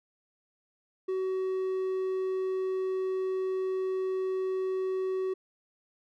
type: tone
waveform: triangle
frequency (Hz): 376.6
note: F#4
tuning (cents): +31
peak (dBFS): -26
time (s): 1.08-5.34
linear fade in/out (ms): 10
effects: none